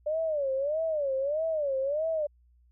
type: tone with vibrato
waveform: sine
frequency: 587.3 Hz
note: D5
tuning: in tune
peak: -26 dBFS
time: 0.06-2.27 s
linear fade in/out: 10 ms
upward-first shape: sine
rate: 1.6 Hz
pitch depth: 180 cents each way
effects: added 60 Hz sine -59 dBFS peak until 2.71 s